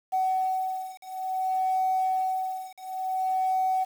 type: beating tone pair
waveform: sine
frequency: 752 / 752.57 Hz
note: F#5 / F#5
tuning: +28 / +29 cents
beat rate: 0.57 Hz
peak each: -27 dBFS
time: 0.12-3.85 s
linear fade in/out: 20 ms
effects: tanh soft clip ceiling -18 dBFS + 8-bit

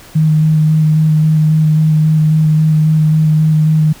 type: tone with vibrato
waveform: sine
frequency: 155.56 Hz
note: D#3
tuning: in tune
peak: -7 dBFS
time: 0.15-3.93 s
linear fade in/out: 10 ms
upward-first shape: square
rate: 3.7 Hz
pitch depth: 11 cents each way
effects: pink hiss -38 dBFS RMS until 4 s

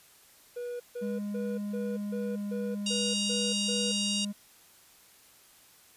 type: tone bursts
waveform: triangle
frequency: 485.3 Hz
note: B4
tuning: 30 cents flat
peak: -32 dBFS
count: 9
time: 0.56-3.92 s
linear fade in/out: 10 ms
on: 240 ms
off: 150 ms
type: tone with pitch glide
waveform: triangle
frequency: 205.3 to 204 Hz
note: G#3 to G#3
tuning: -20 to -31 cents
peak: -30 dBFS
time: 1.01-4.33 s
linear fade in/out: 20 ms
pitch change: -11 cents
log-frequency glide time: 2.13-2.46 s
type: harmonic tone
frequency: 941 Hz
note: A#5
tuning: 16 cents sharp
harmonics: 3 / 4 / 5 / 6 / 7 / 8 / 9 / 10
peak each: -33 / -35 / -37 / -39 / -40 / -41 / -42 / -43 dBFS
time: 2.86-4.25 s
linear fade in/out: 5 ms
effects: white hiss -58 dBFS RMS until 5.96 s + resampled to 32000 Hz

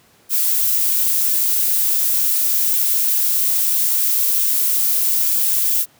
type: noise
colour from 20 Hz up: violet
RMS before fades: -17 dBFS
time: 0.29-5.86 s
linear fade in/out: 50 ms
effects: pink hiss -53 dBFS RMS until 5.99 s + high-pass 100 Hz 12 dB/octave

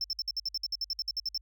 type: tone bursts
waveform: triangle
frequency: 5340 Hz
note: E8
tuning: 22 cents sharp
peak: -28 dBFS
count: 16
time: 0.01-1.377 s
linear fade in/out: 2 ms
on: 32 ms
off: 57 ms
effects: added 50 Hz sine -56 dBFS peak until 1.41 s

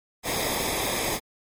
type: noise with comb filter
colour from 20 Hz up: pink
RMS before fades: -27 dBFS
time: 0.23-1.2 s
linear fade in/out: 50 ms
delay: 0.69 ms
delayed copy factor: -0.7
effects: MP3 64 kbps

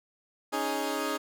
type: chord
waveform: 15% pulse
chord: C# suspended second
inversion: none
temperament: equal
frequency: 277.2 / 311.1 / 415.3 Hz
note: C#4 / D#4 / G#4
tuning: 0 / 0 / 0 cents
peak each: -27 dBFS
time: 0.52-1.18 s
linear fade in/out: 20 ms
effects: none

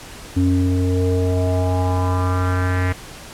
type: tone with low-pass filter sweep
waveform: square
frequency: 91.3 Hz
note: F#2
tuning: 23 cents flat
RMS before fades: -18 dBFS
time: 0.36-2.93 s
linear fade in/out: 10 ms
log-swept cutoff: 260 to 2000 Hz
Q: 3.6
effects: pink hiss -37 dBFS RMS until 3.33 s + low-pass 11000 Hz 12 dB/octave

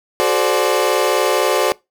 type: chord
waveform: 30% pulse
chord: D dominant seventh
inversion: first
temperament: equal with one note detuned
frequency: 370 / 430 / 523.3 / 587.3 Hz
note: F#4 / A4 / C5 / D5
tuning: 0 / -40 / 0 / 0 cents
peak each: -17 dBFS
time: 0.2-1.72 s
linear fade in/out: 0 ms
effects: noise-tail reverb RT60 0.2 s tail -22 dB re dry

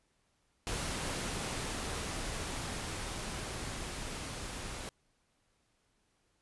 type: noise with level ramp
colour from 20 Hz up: pink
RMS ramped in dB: -36 to -42 dBFS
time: 0.67-4.89 s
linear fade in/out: 0 ms
effects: pink hiss -75 dBFS RMS until 6.41 s + resampled to 24000 Hz

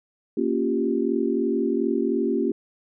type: chord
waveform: sine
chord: G half-diminished seventh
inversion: first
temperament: equal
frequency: 233.1 / 277.2 / 349.2 / 392 Hz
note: Bb3 / Db4 / F4 / G4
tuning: 0 / 0 / 0 / 0 cents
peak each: -26 dBFS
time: 0.37-2.52 s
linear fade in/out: 5 ms
effects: none

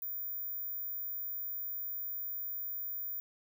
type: tone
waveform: sine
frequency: 14850 Hz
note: A#9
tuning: 8 cents flat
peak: -36 dBFS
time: 0.02-3.2 s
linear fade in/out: 0 ms
effects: none

